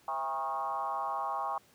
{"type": "tone with frequency modulation", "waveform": "sine", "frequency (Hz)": 950, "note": "A#5", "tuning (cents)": 33, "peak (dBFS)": -31, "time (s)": [0.08, 1.58], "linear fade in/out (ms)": 2, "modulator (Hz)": 145, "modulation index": 1.7, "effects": ["pink hiss -63 dBFS RMS until 1.74 s", "high-pass 100 Hz 12 dB/octave"]}